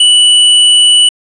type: tone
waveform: square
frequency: 2960 Hz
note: F#7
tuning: in tune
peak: -4 dBFS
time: 0-1.09 s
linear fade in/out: 5 ms
effects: resampled to 24000 Hz + 7-bit